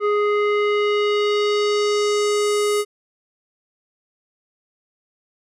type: tone with low-pass filter sweep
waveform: square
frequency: 415.3 Hz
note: G#4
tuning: in tune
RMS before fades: -19 dBFS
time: 0-2.85 s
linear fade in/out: 50 ms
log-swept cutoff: 1500 to 11000 Hz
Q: 1.6
effects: none